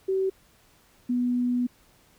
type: tone pair in turn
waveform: sine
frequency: 382.2 / 245.8 Hz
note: G4 / B3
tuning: -44 / -8 cents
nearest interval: minor sixth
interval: 764 cents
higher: first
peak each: -22 dBFS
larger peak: neither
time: 0.08-0.3 / 1.09-1.67 s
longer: second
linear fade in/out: 10 ms
effects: pink hiss -60 dBFS RMS until 2.18 s

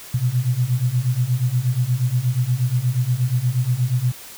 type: beating tone pair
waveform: sine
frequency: 120 / 128.4 Hz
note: B2 / C3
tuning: -49 / -32 cents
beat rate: 8.4 Hz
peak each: -21 / -19 dBFS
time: 0.14-4.12 s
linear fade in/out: 5 ms
effects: white hiss -39 dBFS RMS until 4.37 s

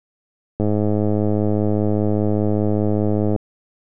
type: click train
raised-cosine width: 2 ms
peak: -7 dBFS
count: 291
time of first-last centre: 0.6-3.362 s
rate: 105 Hz
effects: none

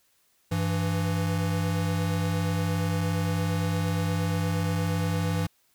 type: tone pair together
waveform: square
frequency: 98 / 166.2 Hz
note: G2 / E3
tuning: 0 / +15 cents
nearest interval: major sixth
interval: 915 cents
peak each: -28 dBFS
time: 0.51-5.47 s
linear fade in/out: 10 ms
effects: white hiss -67 dBFS RMS until 5.74 s

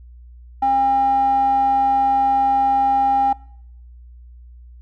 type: tone with band-pass filter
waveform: square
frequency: 268.3 Hz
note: C4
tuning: 44 cents sharp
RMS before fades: -17 dBFS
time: 0.62-3.33 s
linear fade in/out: 5 ms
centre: 800 Hz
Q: 7.7
effects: noise-tail reverb RT60 0.7 s tail -23 dB re dry + added 60 Hz sine -39 dBFS peak until 4.81 s

